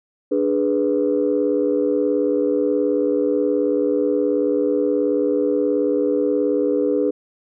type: chord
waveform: sine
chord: G# diminished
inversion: second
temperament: equal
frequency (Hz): 293.7 / 415.3 / 493.9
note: D4 / G#4 / B4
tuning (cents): 0 / 0 / 0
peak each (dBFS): -20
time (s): 0.31-7.11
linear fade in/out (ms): 10
effects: tanh soft clip ceiling -8 dBFS